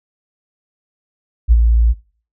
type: tone with ADSR envelope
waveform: sine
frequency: 57.1 Hz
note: A#1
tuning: 35 cents flat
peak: -4 dBFS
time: 1.48-1.94 s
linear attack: 36 ms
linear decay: 44 ms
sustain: -5 dB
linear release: 33 ms
effects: noise-tail reverb RT60 0.4 s tail -19 dB re dry